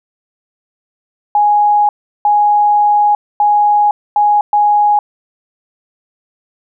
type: tone bursts at uneven times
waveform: sine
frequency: 830.6 Hz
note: G#5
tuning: in tune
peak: -7 dBFS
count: 5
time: 1.35-1.89 / 2.25-3.15 / 3.4-3.91 / 4.16-4.41 / 4.53-4.99 s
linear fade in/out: 2 ms
effects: none